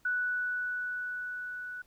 sine tone with level ramp, 1480 Hz, F#6, in tune, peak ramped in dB -27 to -38 dBFS, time 0.05-1.82 s, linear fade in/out 5 ms, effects pink hiss -67 dBFS RMS until 1.86 s

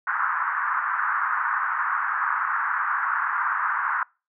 white band-pass noise, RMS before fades -25 dBFS, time 0.07-4.03 s, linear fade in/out 2 ms, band 990 to 1600 Hz, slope 48 dB/octave, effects noise-tail reverb RT60 0.3 s tail -26 dB re dry

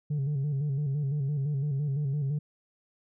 sine tone with vibrato, 142.2 Hz, C#3, 45 cents sharp, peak -24 dBFS, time 0.1-2.39 s, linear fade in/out 10 ms, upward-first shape square, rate 5.9 Hz, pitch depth 77 cents each way, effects tanh soft clip ceiling -25 dBFS

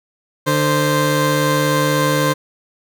20% pulse tone pair together, 148.6 / 522 Hz, D3 / C5, +21 / -4 cents, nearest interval octave + minor seventh, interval 2175 cents, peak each -12 dBFS, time 0.46-2.34 s, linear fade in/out 20 ms, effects none

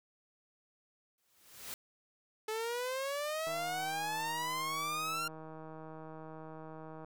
white noise with exponential growth, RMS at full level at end -41 dBFS, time 1.18-1.74 s, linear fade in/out 1 ms, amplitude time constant 120 ms
sawtooth exponential sweep, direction up, 430.1 to 1396.9 Hz, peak -31 dBFS, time 2.48-5.28 s, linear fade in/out 5 ms
click train, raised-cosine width 1 ms, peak -35 dBFS, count 566, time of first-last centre 3.47-7.046 s, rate 158 Hz
effects none

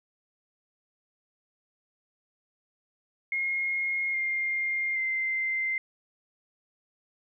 sine tone with pitch steps, 2148 / 2115 / 2082 Hz, C7 / C7 / C7, +45 / +18 / -9 cents, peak -26 dBFS, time 3.32-5.78 s, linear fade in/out 2 ms, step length 820 ms, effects none

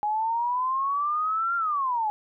sine exponential two-way sweep, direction up then down, 830.6 to 1396.9 to 830.6 Hz, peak -23 dBFS, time 0.03-2.1 s, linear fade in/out 0 ms, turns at 1.56 s, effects none

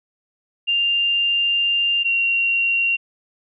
sine tone pair in turn, 2794 / 2754 Hz, F7 / F7, 0 / -25 cents, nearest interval unison, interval 25 cents, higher first, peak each -16 dBFS, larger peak neither, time 0.67-2.04 / 2.04-2.97 s, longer first, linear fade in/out 20 ms, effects none

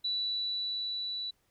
sine tone with level ramp, 3951 Hz, B7, in tune, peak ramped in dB -29 to -34 dBFS, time 0.04-1.31 s, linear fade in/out 10 ms, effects pink hiss -73 dBFS RMS until 1.5 s

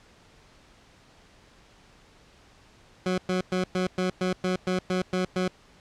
20% pulse tone bursts, 183.8 Hz, F#3, 11 cents flat, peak -19 dBFS, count 11, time 3.06-5.48 s, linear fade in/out 2 ms, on 120 ms, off 110 ms, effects pink hiss -56 dBFS RMS until 5.8 s + low-pass 6000 Hz 12 dB/octave

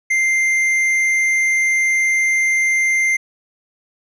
sine tone with tanh clipping, 2093 Hz, C7, in tune, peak -15 dBFS, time 0.1-3.17 s, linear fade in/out 10 ms, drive 8 dB, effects none

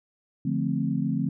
sine chord, D minor seventh, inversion none, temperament equal, 146.83 / 174.61 / 220 / 261.6 Hz, D3 / F3 / A3 / C4, 0 / 0 / 0 / 0 cents, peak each -29 dBFS, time 0.45-1.29 s, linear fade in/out 5 ms, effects none

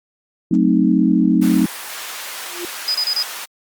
sine chord, F# diminished seventh, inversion none, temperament equal, 185 / 220 / 261.6 / 311.1 Hz, F#3 / A3 / C4 / Eb4, 0 / 0 / 0 / 0 cents, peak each -17 dBFS, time 0.51-1.66 s, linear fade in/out 5 ms
pink high-pass noise, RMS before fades -30 dBFS, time 1.41-3.46 s, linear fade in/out 20 ms, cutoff 1000 Hz, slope 12 dB/octave
sine tone with exponential growth, 349.2 Hz, F4, in tune, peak -22 dBFS, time 2.41-2.65 s, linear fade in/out 1 ms, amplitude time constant 51 ms
sine tone bursts, 4978 Hz, D#8, in tune, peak -16 dBFS, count 4, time 2.88-3.227 s, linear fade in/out 2 ms, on 65 ms, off 29 ms
effects Opus 32 kbps

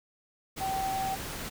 sine tone in noise, 770 Hz, G5, 31 cents flat, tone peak -29 dBFS, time 0.6-1.16 s, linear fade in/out 20 ms, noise pink, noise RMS -38 dBFS, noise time 0.56-1.5 s, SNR +6 dB, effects none

